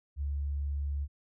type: tone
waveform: sine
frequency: 71.2 Hz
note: C#2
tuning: 47 cents sharp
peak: -30 dBFS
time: 0.16-1.08 s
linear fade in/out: 50 ms
effects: none